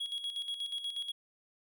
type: tone with tremolo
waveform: triangle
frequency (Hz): 3322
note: G#7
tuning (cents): 0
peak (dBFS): -32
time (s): 0-1.12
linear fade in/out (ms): 10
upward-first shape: square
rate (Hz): 8.3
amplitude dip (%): 60
effects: none